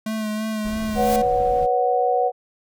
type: tone with vibrato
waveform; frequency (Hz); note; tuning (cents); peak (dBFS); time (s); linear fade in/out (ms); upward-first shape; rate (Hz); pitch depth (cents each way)
square; 216.3; A3; -29; -24; 0.06-1.22; 5; sine; 3; 27
type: noise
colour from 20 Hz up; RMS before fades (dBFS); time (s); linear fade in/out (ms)
brown; -33; 0.64-1.67; 20
type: noise with exponential growth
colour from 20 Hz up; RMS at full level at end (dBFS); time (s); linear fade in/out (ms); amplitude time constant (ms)
white; -28; 0.7-1.16; 1; 98
type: chord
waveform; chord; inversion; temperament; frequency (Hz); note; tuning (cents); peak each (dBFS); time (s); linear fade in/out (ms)
sine; B suspended second; none; equal with one note detuned; 488.2 / 554.4 / 740; B4 / C#5 / F#5; -20 / 0 / 0; -21 / -25 / -19; 0.95-2.32; 50
effects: none